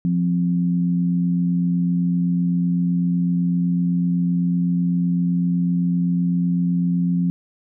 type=tone pair together; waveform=sine; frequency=174.61 / 262.5 Hz; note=F3 / C4; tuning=0 / +6 cents; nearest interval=perfect fifth; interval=706 cents; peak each=-17 / -26 dBFS; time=0.05-7.3 s; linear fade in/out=0 ms; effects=none